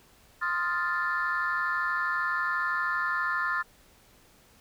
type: chord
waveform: sine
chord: F dominant seventh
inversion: second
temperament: equal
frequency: 1046.5 / 1244.5 / 1396.9 / 1760 Hz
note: C6 / Eb6 / F6 / A6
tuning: 0 / 0 / 0 / 0 cents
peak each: -32 / -33 / -30 / -29 dBFS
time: 0.41-3.63 s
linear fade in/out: 20 ms
effects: tanh soft clip ceiling -19 dBFS + pink hiss -59 dBFS RMS until 4.6 s